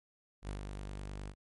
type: tone with ADSR envelope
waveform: sawtooth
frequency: 49.65 Hz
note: G1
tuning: 23 cents sharp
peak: -33 dBFS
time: 0.42-1.35 s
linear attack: 67 ms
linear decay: 110 ms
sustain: -4 dB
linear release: 69 ms
effects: MP3 48 kbps